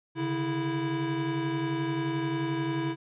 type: tone cluster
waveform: square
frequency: 137.3 / 148.7 / 328.2 Hz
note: C#3 / D3 / E4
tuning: -16 / +22 / -8 cents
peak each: -34 / -39 / -30 dBFS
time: 0.15-2.96 s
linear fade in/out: 50 ms
effects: resampled to 8000 Hz